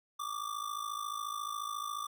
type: ring-modulated tone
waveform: square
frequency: 1174.7 Hz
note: D6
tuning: in tune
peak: -34 dBFS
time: 0.19-2.07 s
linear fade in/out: 10 ms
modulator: 27.1 Hz
effects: none